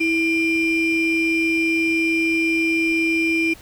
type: ring-modulated tone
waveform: triangle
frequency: 1357 Hz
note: E6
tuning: 50 cents sharp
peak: -12 dBFS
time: 0-3.54 s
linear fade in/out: 10 ms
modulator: 1030 Hz
effects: pink hiss -45 dBFS RMS until 3.61 s